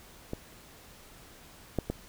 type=clicks; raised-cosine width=2 ms; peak=-20 / -14 / -17 dBFS; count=3; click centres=0.334 / 1.787 / 1.9 s; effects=pink hiss -53 dBFS RMS until 2.08 s